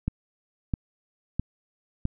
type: click train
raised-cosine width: 5 ms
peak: -13 dBFS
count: 4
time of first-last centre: 0.08-2.054 s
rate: 1.52 Hz
effects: none